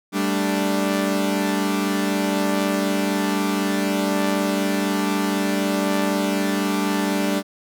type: chord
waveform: sawtooth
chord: G suspended second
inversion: none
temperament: equal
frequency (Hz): 196 / 220 / 293.7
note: G3 / A3 / D4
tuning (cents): 0 / 0 / 0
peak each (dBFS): -19 / -23 / -19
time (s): 0.12-7.43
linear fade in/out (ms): 50
effects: none